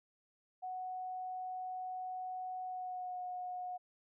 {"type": "tone with pitch glide", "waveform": "sine", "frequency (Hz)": [740, 726.9], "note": ["F#5", "F#5"], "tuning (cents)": [0, -31], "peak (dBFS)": -39, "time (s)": [0.62, 3.78], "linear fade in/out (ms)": 20, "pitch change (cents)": -31, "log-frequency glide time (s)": [2.64, 3.2], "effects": []}